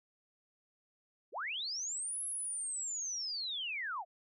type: linear two-way sweep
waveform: sine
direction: up then down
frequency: 290 to 11000 to 628 Hz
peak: -36 dBFS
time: 1.32-4.05 s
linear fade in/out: 50 ms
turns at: 2.24 s
effects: none